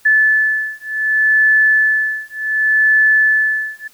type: beating tone pair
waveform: sine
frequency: 1738 / 1738.67 Hz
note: A6 / A6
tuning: -22 / -21 cents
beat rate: 0.67 Hz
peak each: -14 dBFS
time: 0.05-3.88 s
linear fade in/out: 10 ms
effects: white hiss -50 dBFS RMS until 3.93 s